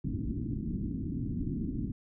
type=low-pass noise; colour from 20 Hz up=white; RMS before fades=-34 dBFS; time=0.04-1.92 s; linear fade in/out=10 ms; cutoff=300 Hz; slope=48 dB/octave; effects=none